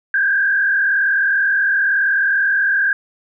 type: tone with frequency modulation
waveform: sine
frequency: 1597 Hz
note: G6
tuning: 32 cents sharp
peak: -13 dBFS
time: 0.14-2.93 s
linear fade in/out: 2 ms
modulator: 41 Hz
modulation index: 1.4
effects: none